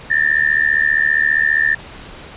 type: tone with amplitude modulation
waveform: sine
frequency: 1788 Hz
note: A6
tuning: 27 cents sharp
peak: -8 dBFS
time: 0.1-1.75 s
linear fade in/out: 10 ms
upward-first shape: sine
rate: 75 Hz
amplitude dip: 90%
effects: pink hiss -36 dBFS RMS until 2.36 s + resampled to 8000 Hz